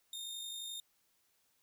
sawtooth tone with amplitude modulation, 3660 Hz, A#7, 32 cents flat, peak -37 dBFS, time 0.13-0.8 s, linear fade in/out 2 ms, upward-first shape sine, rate 51.5 Hz, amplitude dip 35%, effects white hiss -75 dBFS RMS until 1.62 s

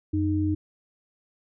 sine tone pair together, 91.57 / 308 Hz, F#2 / D#4, -17 / -17 cents, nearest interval octave + major sixth, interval 2100 cents, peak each -25 / -24 dBFS, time 0.13-0.55 s, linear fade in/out 10 ms, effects none

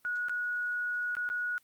sine tone with dropouts, 1458 Hz, F#6, 26 cents flat, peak -30 dBFS, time 0.05-1.58 s, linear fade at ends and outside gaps 0 ms, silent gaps 0.285-0.295 / 1.152-1.168 / 1.29-1.3 s, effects white hiss -68 dBFS RMS until 1.63 s + Opus 24 kbps

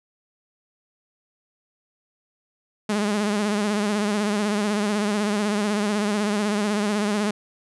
sawtooth tone with vibrato, 207.7 Hz, G#3, in tune, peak -17 dBFS, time 2.89-7.31 s, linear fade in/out 5 ms, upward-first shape sine, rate 16 Hz, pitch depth 59 cents each way, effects resampled to 24000 Hz

